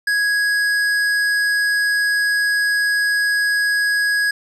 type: tone with hard clipping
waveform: sine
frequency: 1661.2 Hz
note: G#6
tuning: in tune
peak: -17 dBFS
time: 0.07-4.31 s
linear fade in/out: 5 ms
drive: 11 dB
effects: none